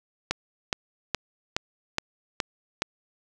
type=click train; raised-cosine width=0.2 ms; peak=-7 dBFS; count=7; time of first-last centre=0.31-2.82 s; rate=2.39 Hz; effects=none